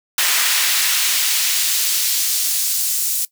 pink noise with high-pass filter sweep, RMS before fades -18 dBFS, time 0.18-3.25 s, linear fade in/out 2 ms, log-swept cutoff 1700 to 7600 Hz, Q 0.76, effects noise-tail reverb RT60 0.1 s tail -19 dB re dry

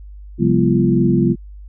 sine tone cluster, 135.1 / 178.5 / 202.1 / 244.7 / 342.4 Hz, C#3 / F3 / G#3 / B3 / F4, -44 / +38 / -47 / -16 / -34 cents, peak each -18 dBFS, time 0.38-1.36 s, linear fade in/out 50 ms, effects added 50 Hz sine -33 dBFS peak until 1.68 s

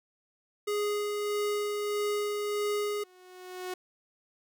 square tone with tremolo, 414.5 Hz, G#4, 3 cents flat, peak -28 dBFS, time 0.67-3.04 s, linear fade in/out 10 ms, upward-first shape sine, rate 1.6 Hz, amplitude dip 30%
sawtooth tone with exponential growth, 366.3 Hz, F#4, 17 cents flat, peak -29 dBFS, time 2.68-3.74 s, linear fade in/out 5 ms, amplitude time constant 230 ms
effects none

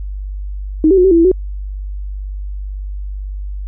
sine tone with pitch steps, 313 / 385.4 / 362 / 382.9 / 335.7 / 332.8 / 371.7 Hz, D#4 / G4 / F#4 / G4 / E4 / E4 / F#4, +10 / -29 / -38 / -41 / +32 / +17 / +8 cents, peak -6 dBFS, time 0.84-1.316 s, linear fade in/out 2 ms, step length 68 ms, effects added 49 Hz sine -21 dBFS peak until 3.67 s

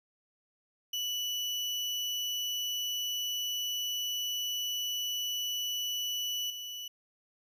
35% pulse tone with level steps, 2960 Hz, F#7, in tune, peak -30 / -37 dBFS, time 0.93-6.88 s, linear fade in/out 5 ms, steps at 6.5 s, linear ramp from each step 2 ms, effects none

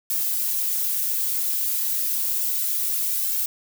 violet noise with flanger, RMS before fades -24 dBFS, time 0.1-3.46 s, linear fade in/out 2 ms, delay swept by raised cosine 2 to 5.5 ms, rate 0.3 Hz, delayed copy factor -0.9, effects none

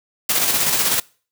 white noise with tremolo, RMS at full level -17 dBFS, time 0.29-1 s, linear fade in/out 5 ms, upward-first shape square, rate 16 Hz, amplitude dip 35%, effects noise-tail reverb RT60 0.4 s tail -24 dB re dry + high-pass 100 Hz 12 dB/octave

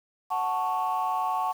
sine chord, F# minor, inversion none, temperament equal, 740 / 880 / 1108.7 Hz, F#5 / A5 / C#6, 0 / 0 / 0 cents, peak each -28 dBFS, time 0.3-1.53 s, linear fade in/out 20 ms, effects tanh soft clip ceiling -19 dBFS + 8-bit

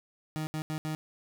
30% pulse tone bursts at uneven times, 155.56 Hz, D#3, in tune, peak -29 dBFS, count 4, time 0.36-0.47 / 0.54-0.62 / 0.7-0.78 / 0.85-0.95 s, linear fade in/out 0 ms, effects 11-bit

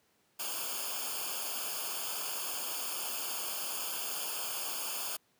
white noise with comb filter, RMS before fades -37 dBFS, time 0.39-5.17 s, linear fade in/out 10 ms, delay 0.51 ms, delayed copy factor -0.95, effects pink hiss -71 dBFS RMS until 5.39 s + high-pass 150 Hz 12 dB/octave

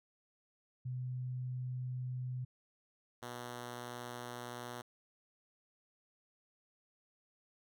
sine / 5% pulse tone pair in turn, 126.4 / 121.41 Hz, B2 / B2, +41 / -29 cents, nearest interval minor second, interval 70 cents, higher first, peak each -37 / -32 dBFS, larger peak second, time 0.85-2.45 / 3.22-4.82 s, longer neither, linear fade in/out 10 ms, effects none

